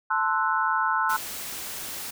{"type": "chord", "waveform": "sine", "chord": "F# half-diminished seventh", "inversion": "first", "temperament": "equal", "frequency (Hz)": [880, 1046.5, 1318.5, 1480], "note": ["A5", "C6", "E6", "F#6"], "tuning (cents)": [0, 0, 0, 0], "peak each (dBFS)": -27, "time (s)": [0.1, 1.17], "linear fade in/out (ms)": 10}
{"type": "noise", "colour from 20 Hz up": "white", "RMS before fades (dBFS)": -35, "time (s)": [1.09, 2.11], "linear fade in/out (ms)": 10}
{"effects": []}